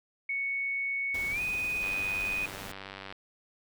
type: tone with pitch glide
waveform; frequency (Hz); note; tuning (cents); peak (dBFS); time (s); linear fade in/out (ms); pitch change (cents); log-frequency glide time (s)
sine; 2218 to 2490; C#7 to D#7; 0 to +1; -29; 0.29-2.46; 5; +201; 1.3-1.41
type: noise with tremolo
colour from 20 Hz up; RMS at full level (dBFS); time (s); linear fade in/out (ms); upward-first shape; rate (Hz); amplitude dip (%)
pink; -42; 1.14-2.72; 5; triangle; 18; 25
type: click train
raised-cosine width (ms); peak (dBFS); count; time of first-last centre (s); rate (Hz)
0.3; -25; 127; 1.83-3.125; 97.3
effects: none